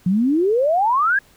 sine exponential sweep, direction up, 172.7 to 1687 Hz, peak -14 dBFS, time 0.06-1.19 s, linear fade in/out 5 ms, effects pink hiss -53 dBFS RMS until 1.36 s

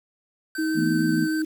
square tone with vibrato, 1540 Hz, G6, 31 cents flat, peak -31 dBFS, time 0.55-1.42 s, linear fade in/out 2 ms, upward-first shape sine, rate 6.5 Hz, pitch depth 9 cents each way
sine tone with pitch glide, 316 to 313.6 Hz, D#4 to D#4, +27 to +14 cents, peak -22 dBFS, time 0.58-1.45 s, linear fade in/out 10 ms, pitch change -13 cents, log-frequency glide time 1.13-1.29 s
sine chord, E suspended fourth, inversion none, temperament equal with one note detuned, 164.81 / 224.4 / 246.9 Hz, E3 / A3 / B3, 0 / +34 / 0 cents, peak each -26 dBFS, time 0.74-1.28 s, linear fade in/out 50 ms
effects 8-bit

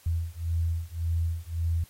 sine beating tone pair, 82.41 / 84.21 Hz, E2 / E2, 0 / +37 cents, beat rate 1.8 Hz, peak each -29 dBFS, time 0.06-1.84 s, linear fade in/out 5 ms, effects white hiss -57 dBFS RMS until 1.89 s + AAC 48 kbps

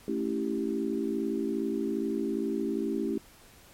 sine chord, A dominant seventh, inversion none, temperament equal, 220 / 277.2 / 329.6 / 392 Hz, A3 / C#4 / E4 / G4, 0 / 0 / 0 / 0 cents, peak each -33 dBFS, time 0.08-3.18 s, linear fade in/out 2 ms, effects pink hiss -55 dBFS RMS until 3.73 s + MP3 64 kbps

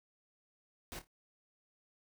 pink noise with echo, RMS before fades -45 dBFS, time 0.92-0.99 s, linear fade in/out 0 ms, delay 27 ms, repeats 3, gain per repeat -11 dB, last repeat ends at 1.071 s, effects none

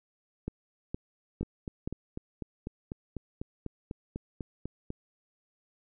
two click trains, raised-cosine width 3 ms, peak -23 / -20 dBFS, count 15 / 4, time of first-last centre 1.43-4.904 / 0.48-1.875 s, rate 4.03 / 2.15 Hz, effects none

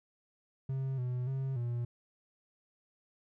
triangle tone with pitch steps, 133.6 / 124.6 / 133.9 / 119.8 Hz, C3 / B2 / C3 / A#2, +36 / +16 / +40 / +48 cents, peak -30 dBFS, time 0.69-1.85 s, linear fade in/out 5 ms, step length 290 ms, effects none

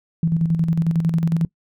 sine tone with tremolo, 164.81 Hz, E3, in tune, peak -14 dBFS, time 0.23-1.45 s, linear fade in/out 2 ms, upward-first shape square, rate 11 Hz, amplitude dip 55%, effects noise-tail reverb RT60 0.1 s tail -21 dB re dry

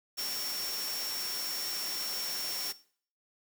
sine tone in noise, 5480 Hz, F8, 34 cents flat, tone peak -35 dBFS, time 0.17-2.73 s, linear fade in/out 20 ms, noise white, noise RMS -38 dBFS, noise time 0.17-2.73 s, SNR 0 dB, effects noise-tail reverb RT60 0.5 s tail -18 dB re dry + high-pass 200 Hz 12 dB/octave

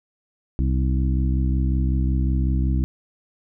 harmonic tone with a mistuned harmonic, 65.41 Hz, C2, in tune, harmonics 1 / 2 / 3 / 4 / 5, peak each -19 / -25 / -29 / -31 / -33 dBFS, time 0.59-2.84 s, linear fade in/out 0 ms, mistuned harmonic 5, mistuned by -37 cents, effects none

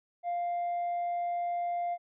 sine tone with tanh clipping, 698.5 Hz, F5, in tune, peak -30 dBFS, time 0.23-1.98 s, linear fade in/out 50 ms, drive 1 dB, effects none

